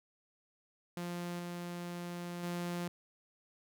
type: tone with level steps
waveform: sawtooth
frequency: 174.61 Hz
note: F3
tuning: in tune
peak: -34 / -36 / -32 dBFS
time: 0.97-2.88 s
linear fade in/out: 2 ms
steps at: 1.39 / 2.43 s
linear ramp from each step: 5 ms
effects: none